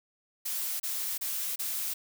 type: noise bursts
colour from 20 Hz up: blue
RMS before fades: -33 dBFS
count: 4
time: 0.45-1.94 s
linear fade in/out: 10 ms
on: 350 ms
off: 30 ms
effects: none